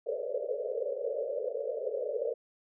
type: band-pass noise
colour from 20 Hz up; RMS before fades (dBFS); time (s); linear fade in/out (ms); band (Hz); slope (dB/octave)
white; -34; 0.06-2.34; 10; 430 to 590; 96
effects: none